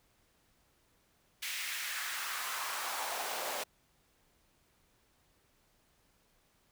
pink noise with high-pass filter sweep, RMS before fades -38 dBFS, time 1.42-3.64 s, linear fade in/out 10 ms, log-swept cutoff 2400 to 560 Hz, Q 1.9, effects pink hiss -71 dBFS RMS until 6.71 s

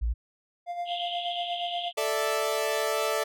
sine tone, 57.3 Hz, A#1, 29 cents flat, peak -24 dBFS, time 0.01-0.14 s, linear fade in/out 20 ms
triangle tone with tremolo, 698.5 Hz, F5, in tune, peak -26 dBFS, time 0.66-1.92 s, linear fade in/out 50 ms, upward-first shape sine, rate 8.4 Hz, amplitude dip 60%
white band-pass noise, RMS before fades -36 dBFS, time 0.85-1.93 s, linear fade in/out 50 ms, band 2900 to 3400 Hz, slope 96 dB/octave
sawtooth chord, A suspended fourth, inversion none, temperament equal, 440 / 587.3 / 659.3 Hz, A4 / D5 / E5, 0 / 0 / 0 cents, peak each -26 / -26 / -27 dBFS, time 1.97-3.24 s, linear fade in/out 10 ms
effects none

